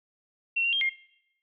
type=tone with pitch steps; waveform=sine; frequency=2722 / 2764 / 3209 / 2126 Hz; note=F7 / F7 / G7 / C7; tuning=-45 / -19 / +40 / +27 cents; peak=-23 dBFS; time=0.56-0.896 s; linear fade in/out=10 ms; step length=84 ms; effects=noise-tail reverb RT60 0.8 s tail -20 dB re dry